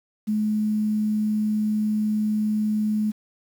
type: tone with quantisation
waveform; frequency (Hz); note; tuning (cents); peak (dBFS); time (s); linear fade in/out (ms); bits
sine; 213.3; G#3; +46; -20; 0.27-3.12; 20; 8
effects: none